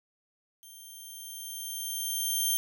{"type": "tone with level ramp", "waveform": "5% pulse", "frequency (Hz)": 3165, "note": "G7", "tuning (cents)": 16, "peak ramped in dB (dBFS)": [-40, -16], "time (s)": [0.63, 2.57], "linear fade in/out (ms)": 0, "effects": []}